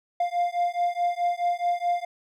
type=beating tone pair; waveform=triangle; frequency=698.5 / 703.2 Hz; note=F5 / F5; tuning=0 / +12 cents; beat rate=4.7 Hz; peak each=-24 dBFS; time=0.2-2.05 s; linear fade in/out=5 ms; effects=none